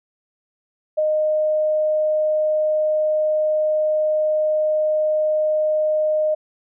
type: tone with ADSR envelope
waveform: sine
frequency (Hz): 616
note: D#5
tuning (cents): -17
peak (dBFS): -14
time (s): 0.97-6.35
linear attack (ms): 17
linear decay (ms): 14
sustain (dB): -2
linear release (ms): 12
effects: none